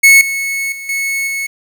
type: tone with level steps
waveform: 45% pulse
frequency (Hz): 2199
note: C#7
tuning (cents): -14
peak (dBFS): -3 / -16 / -25 / -15 / -17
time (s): 0.03-1.47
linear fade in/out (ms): 10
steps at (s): 0.21 / 0.72 / 0.89 / 1.27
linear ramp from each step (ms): 2
effects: 7-bit